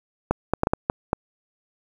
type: clicks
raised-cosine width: 1 ms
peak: -5 dBFS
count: 7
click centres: 0.31 / 0.536 / 0.634 / 0.671 / 0.735 / 0.899 / 1.131 s
effects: 7-bit